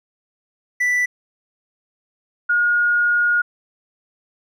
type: tone pair in turn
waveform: triangle / sine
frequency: 1975.5 / 1434.4 Hz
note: B6 / F6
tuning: 0 / +46 cents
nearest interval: tritone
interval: 554 cents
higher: first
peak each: -14 dBFS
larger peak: neither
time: 0.8-1.06 / 2.49-3.42 s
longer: second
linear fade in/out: 10 ms
effects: none